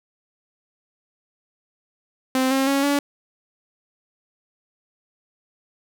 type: tone with pitch steps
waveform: sawtooth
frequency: 260.3 / 268.2 / 276.4 / 284.8 Hz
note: C4 / C4 / C#4 / C#4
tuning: -9 / +43 / -5 / +47 cents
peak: -14 dBFS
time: 2.35-2.99 s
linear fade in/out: 2 ms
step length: 160 ms
effects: none